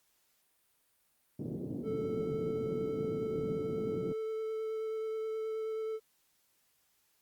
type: band-pass noise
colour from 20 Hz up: pink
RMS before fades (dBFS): -39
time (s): 1.39-4.13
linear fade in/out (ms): 5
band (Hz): 130 to 390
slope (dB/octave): 24
type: tone with vibrato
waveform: triangle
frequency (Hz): 440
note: A4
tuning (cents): 0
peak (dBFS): -32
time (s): 1.83-6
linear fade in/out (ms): 50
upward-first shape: triangle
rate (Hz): 9.4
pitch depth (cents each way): 12
effects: white hiss -73 dBFS RMS until 7.21 s + Opus 48 kbps